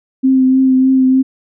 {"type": "tone with vibrato", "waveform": "sine", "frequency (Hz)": 261.6, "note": "C4", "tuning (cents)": 0, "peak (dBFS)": -7, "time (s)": [0.23, 1.23], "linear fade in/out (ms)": 20, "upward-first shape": "triangle", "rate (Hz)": 3.3, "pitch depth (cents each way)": 22, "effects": []}